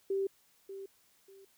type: tone with echo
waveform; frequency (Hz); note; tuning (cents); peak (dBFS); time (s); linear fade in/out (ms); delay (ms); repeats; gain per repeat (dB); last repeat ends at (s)
sine; 390; G4; -9; -29; 0.1-0.27; 5; 590; 2; -12; 1.45
effects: white hiss -68 dBFS RMS until 1.57 s